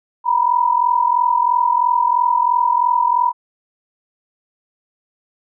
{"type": "tone pair together", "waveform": "sine", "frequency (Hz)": [944.8, 987.8], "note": ["A#5", "B5"], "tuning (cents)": [23, 0], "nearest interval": "minor second", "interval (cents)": 77, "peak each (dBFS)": [-16, -15], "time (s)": [0.24, 3.33], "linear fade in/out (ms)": 50, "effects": []}